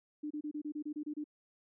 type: tone bursts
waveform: sine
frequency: 299.3 Hz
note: D4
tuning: 33 cents sharp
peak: -36 dBFS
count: 10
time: 0.23-1.242 s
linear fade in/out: 10 ms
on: 76 ms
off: 28 ms
effects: none